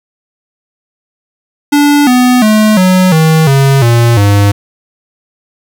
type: tone with pitch steps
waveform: square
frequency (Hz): 290 / 249.6 / 214.8 / 184.81 / 159.04 / 136.86 / 117.78 / 101.35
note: D4 / B3 / A3 / F#3 / D#3 / C#3 / A#2 / G#2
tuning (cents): -22 / +19 / -41 / -2 / +38 / -22 / +18 / -42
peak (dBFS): -5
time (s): 1.72-4.52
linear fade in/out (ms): 10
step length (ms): 350
effects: 7-bit